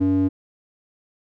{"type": "tone with band-pass filter", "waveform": "square", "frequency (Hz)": 94.8, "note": "F#2", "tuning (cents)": 43, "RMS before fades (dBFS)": -19, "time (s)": [0, 0.29], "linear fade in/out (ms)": 20, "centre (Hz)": 250, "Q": 5.7, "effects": []}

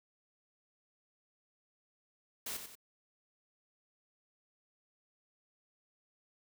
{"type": "noise with echo", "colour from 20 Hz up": "white", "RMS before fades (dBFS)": -40, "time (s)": [2.46, 2.57], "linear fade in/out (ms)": 5, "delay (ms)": 92, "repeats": 2, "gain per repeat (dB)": -7, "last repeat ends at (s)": 2.754, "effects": []}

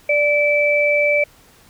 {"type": "tone pair together", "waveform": "sine", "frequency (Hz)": [587.3, 2318], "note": ["D5", "D7"], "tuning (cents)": [0, -23], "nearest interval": "2 octaves", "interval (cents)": 2377, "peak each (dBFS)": -16, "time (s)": [0.09, 1.24], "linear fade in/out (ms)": 5, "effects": ["pink hiss -50 dBFS RMS until 1.69 s"]}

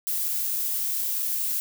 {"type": "noise with dropouts", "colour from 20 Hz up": "violet", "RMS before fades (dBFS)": -27, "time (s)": [0.07, 1.6], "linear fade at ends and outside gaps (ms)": 0, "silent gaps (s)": [[0.284, 0.288], [1.224, 1.228]], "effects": []}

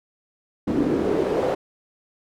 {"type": "noise with band-pass filter sweep", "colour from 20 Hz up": "pink", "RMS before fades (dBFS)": -22, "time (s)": [0.67, 1.55], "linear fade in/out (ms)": 10, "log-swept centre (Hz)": [270, 530], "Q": 3.1, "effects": []}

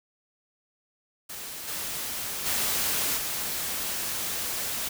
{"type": "noise with level steps", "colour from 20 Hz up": "white", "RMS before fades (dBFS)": [-38, -33, -27, -31], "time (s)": [1.29, 4.89], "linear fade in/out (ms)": 10, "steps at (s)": [1.67, 2.45, 3.16], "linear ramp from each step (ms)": 20, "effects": []}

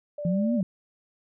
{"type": "tone", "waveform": "sine", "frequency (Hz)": 587.3, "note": "D5", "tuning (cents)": 0, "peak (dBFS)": -31, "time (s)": [0.18, 0.61], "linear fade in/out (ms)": 5}
{"type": "exponential two-way sweep", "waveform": "sine", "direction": "up then down", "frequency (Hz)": [167.7, 246.9, 172.3], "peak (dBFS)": -22, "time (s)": [0.25, 0.63], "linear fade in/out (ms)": 2, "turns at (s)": 0.55}
{"effects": []}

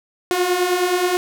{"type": "beating tone pair", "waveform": "sawtooth", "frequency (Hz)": [352.8, 362.3], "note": ["F4", "F#4"], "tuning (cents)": [18, -36], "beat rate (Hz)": 9.5, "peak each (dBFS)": [-19, -14], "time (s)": [0.31, 1.17], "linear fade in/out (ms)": 0, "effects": []}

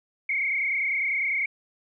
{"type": "tone with frequency modulation", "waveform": "sine", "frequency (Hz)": 2193, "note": "C#7", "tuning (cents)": -19, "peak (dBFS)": -23, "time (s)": [0.29, 1.46], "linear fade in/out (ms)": 5, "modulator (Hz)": 30, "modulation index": 3.1, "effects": []}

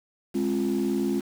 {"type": "chord", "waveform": "sine", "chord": "F minor", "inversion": "first", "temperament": "equal with one note detuned", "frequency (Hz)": [207.7, 268.5, 349.2], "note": ["Ab3", "C4", "F4"], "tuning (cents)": [0, 45, 0], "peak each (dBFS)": -26, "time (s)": [0.34, 1.21], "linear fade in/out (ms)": 20, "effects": ["tanh soft clip ceiling -18 dBFS", "7-bit"]}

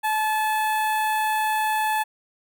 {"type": "tone with notch filter", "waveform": "sawtooth", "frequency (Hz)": 865, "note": "A5", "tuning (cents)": -30, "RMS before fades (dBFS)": -23, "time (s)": [0.03, 2.04], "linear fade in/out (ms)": 20, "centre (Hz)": 5400, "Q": 0.67, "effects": []}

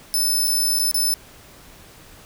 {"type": "tone with dropouts", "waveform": "15% pulse", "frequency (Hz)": 5274, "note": "E8", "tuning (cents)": 0, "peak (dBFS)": -12, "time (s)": [0.14, 1.14], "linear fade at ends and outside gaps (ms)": 0, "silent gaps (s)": [[0.473, 0.478], [0.789, 0.796], [0.913, 0.944]], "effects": ["pink hiss -46 dBFS RMS until 2.25 s"]}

